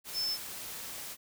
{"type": "tone in noise", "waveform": "sine", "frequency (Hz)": 5274, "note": "E8", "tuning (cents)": 0, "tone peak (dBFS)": -30, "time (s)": [0.13, 0.38], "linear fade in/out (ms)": 50, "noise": "white", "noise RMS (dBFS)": -42, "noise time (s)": [0.04, 1.17], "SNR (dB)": 9, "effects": []}